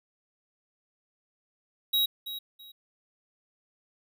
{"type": "tone with echo", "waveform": "square", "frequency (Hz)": 3825, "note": "A#7", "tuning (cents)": 44, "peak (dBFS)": -23, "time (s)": [1.93, 2.06], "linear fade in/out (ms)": 10, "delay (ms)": 330, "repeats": 2, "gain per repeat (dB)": -12, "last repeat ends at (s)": 2.72, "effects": []}